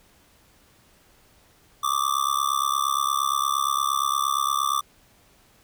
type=tone with amplitude modulation; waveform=square; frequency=1174.7 Hz; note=D6; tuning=in tune; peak=-18 dBFS; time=1.83-4.81 s; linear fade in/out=10 ms; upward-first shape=sine; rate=68.6 Hz; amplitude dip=100%; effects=pink hiss -58 dBFS RMS until 5.63 s